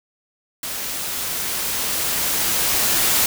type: noise with level ramp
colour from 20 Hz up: white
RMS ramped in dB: -28 to -17 dBFS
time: 0.63-3.26 s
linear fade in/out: 2 ms
effects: none